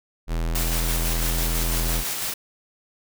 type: tone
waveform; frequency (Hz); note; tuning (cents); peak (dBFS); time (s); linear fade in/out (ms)
square; 41.26; E1; +2; -23; 0.27-2.04; 50
type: noise with tremolo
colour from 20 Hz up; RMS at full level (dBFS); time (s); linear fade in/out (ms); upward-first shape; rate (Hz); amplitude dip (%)
white; -27; 0.55-2.34; 5; square; 6; 25
effects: none

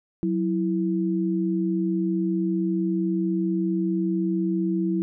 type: tone pair together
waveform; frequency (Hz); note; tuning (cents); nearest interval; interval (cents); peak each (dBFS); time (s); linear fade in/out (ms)
sine; 185.1 / 329.6; F#3 / E4; +1 / 0; minor seventh; 999; -24; 0.23-5.02; 0
effects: none

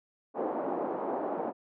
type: band-pass noise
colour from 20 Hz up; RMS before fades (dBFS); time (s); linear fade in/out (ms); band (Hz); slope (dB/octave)
white; -33; 0.34-1.53; 50; 250 to 810; 24
effects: none

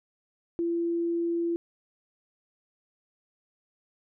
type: tone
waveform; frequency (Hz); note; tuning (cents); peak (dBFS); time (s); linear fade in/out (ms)
sine; 339.2; E4; +50; -25; 0.59-1.56; 0
effects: none

